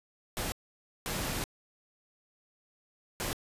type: noise bursts at uneven times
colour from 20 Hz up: pink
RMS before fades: -34 dBFS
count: 3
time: 0.37-0.52 / 1.06-1.44 / 3.2-3.33 s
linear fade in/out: 0 ms
effects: resampled to 32000 Hz